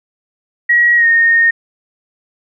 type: tone with pitch glide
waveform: sine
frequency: 1908 to 1845.1 Hz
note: A#6 to A#6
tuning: +40 to -18 cents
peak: -7 dBFS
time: 0.69-1.51 s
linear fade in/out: 10 ms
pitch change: -58 cents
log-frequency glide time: 0.96-1.06 s
effects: none